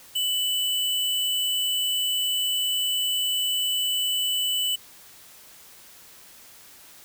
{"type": "tone with sample-and-hold", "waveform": "sine", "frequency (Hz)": 2985, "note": "F#7", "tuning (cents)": 15, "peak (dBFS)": -22, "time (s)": [0.15, 4.76], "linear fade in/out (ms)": 10, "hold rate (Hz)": 11025, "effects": ["white hiss -49 dBFS RMS until 7.04 s"]}